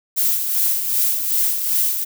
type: noise with tremolo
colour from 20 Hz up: violet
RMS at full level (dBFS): -17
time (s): 0.16-2.05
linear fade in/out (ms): 20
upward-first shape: sine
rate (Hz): 2.6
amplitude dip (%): 50
effects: none